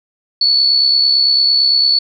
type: tone with amplitude modulation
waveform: sine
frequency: 4435 Hz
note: C#8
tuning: in tune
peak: -7 dBFS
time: 0.41-1.99 s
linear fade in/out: 5 ms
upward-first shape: sine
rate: 68.9 Hz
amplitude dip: 45%
effects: none